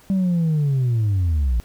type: linear sweep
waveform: sine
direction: down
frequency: 196 to 54.8 Hz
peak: -14 dBFS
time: 0.1-1.6 s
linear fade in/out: 0 ms
effects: tanh soft clip ceiling -15 dBFS + pink hiss -51 dBFS RMS until 1.64 s